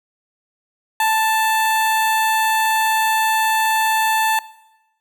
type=tone with notch filter; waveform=sawtooth; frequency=881 Hz; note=A5; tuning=2 cents sharp; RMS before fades=-17 dBFS; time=1-4.39 s; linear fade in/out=2 ms; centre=5300 Hz; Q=2; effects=noise-tail reverb RT60 0.9 s tail -19 dB re dry